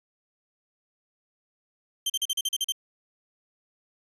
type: tone bursts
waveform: sawtooth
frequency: 3136 Hz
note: G7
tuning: in tune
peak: -21 dBFS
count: 9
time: 2.06-2.722 s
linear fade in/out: 5 ms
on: 38 ms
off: 40 ms
effects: resampled to 32000 Hz